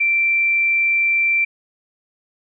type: tone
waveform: sine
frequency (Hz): 2349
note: D7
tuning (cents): 0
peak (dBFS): -14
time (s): 0-1.45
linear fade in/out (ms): 10
effects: none